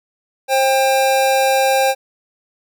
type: tone pair together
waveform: square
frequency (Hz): 532.7 / 796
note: C5 / G5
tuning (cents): +31 / +26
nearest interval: perfect fifth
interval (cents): 695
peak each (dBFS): -16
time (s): 0.48-1.95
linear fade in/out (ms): 50
effects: none